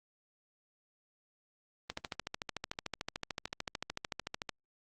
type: click train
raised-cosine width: 0.2 ms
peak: -19 dBFS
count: 36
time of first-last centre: 1.9-4.493 s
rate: 13.5 Hz
effects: Opus 24 kbps